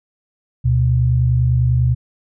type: tone pair together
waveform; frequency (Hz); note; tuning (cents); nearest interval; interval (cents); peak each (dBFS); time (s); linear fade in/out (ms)
sine; 73.42 / 123.48; D2 / B2; 0 / 0; major sixth; 900; -18 / -13; 0.64-1.95; 20
effects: none